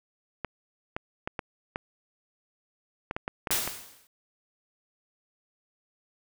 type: clicks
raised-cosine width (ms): 0.5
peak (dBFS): -16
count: 11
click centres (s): 0.447 / 0.965 / 1.275 / 1.392 / 1.759 / 3.111 / 3.165 / 3.279 / 3.472 / 3.506 / 3.676
type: noise with exponential decay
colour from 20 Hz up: white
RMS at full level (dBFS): -24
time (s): 3.51-4.07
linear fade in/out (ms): 1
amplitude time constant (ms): 120
effects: none